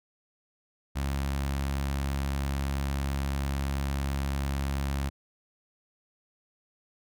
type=tone with notch filter; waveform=sawtooth; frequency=69 Hz; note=C#2; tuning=7 cents flat; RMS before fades=-30 dBFS; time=0.95-5.1 s; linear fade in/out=20 ms; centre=430 Hz; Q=1.6; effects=none